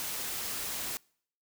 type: noise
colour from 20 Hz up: white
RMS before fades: -36 dBFS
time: 0-0.97 s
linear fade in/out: 0 ms
effects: noise-tail reverb RT60 0.6 s tail -26 dB re dry